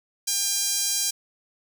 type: tone with high-pass filter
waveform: sawtooth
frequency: 801 Hz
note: G5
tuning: 37 cents sharp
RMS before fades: -25 dBFS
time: 0.27-1.11 s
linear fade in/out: 10 ms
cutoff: 5800 Hz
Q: 1.7
effects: none